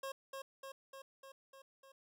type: tone with echo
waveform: 25% pulse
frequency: 540 Hz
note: C#5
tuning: 45 cents flat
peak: -37 dBFS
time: 0.03-0.12 s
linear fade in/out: 5 ms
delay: 300 ms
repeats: 6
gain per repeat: -3 dB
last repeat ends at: 1.92 s
effects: none